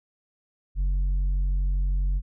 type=tone with tanh clipping; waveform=sine; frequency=46.25 Hz; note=F#1; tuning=in tune; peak=-22 dBFS; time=0.75-2.22 s; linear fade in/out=50 ms; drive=4 dB; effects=none